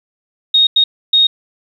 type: tone bursts at uneven times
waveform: sine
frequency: 3729 Hz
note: A#7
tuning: in tune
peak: -7 dBFS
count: 3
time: 0.54-0.67 / 0.76-0.84 / 1.13-1.27 s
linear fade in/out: 5 ms
effects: 8-bit